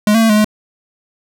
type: tone with pitch steps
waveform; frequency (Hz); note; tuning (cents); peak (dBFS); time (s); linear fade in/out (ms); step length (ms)
square; 210 / 226.1 / 224.6 / 211.1 / 212.9; G#3 / A3 / A3 / G#3 / G#3; +19 / +47 / +36 / +29 / +43; -9; 0.07-0.445; 2; 75
effects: none